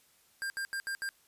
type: tone bursts at uneven times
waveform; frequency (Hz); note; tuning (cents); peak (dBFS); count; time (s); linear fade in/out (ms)
square; 1596; G6; +31; -34; 5; 0.42-0.5 / 0.57-0.65 / 0.73-0.8 / 0.87-0.95 / 1.02-1.09; 0
effects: white hiss -66 dBFS RMS until 1.27 s + resampled to 32000 Hz